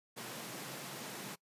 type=high-pass noise; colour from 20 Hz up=pink; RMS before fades=-45 dBFS; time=0.16-1.36 s; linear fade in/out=20 ms; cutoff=120 Hz; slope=96 dB/octave; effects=noise-tail reverb RT60 0.1 s tail -22 dB re dry + resampled to 32000 Hz